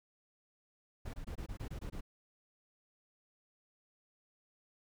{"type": "noise bursts", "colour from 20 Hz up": "brown", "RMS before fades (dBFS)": -42, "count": 9, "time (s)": [1.05, 2.009], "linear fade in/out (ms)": 10, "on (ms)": 87, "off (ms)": 22, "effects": []}